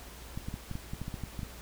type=clicks; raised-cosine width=5 ms; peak=-24 dBFS; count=12; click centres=0.375 / 0.485 / 0.541 / 0.713 / 0.754 / 0.935 / 1.016 / 1.081 / 1.142 / 1.237 / 1.392 / 1.432 s; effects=added 60 Hz sine -49 dBFS peak until 1.61 s + pink hiss -49 dBFS RMS until 1.61 s